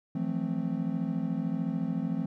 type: chord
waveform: triangle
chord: F major seventh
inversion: third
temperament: equal with one note detuned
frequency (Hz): 164.81 / 178.49 / 220 / 261.6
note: E3 / F3 / A3 / C4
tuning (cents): 0 / +38 / 0 / 0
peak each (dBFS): -32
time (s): 0.15-2.26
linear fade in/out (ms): 5
effects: none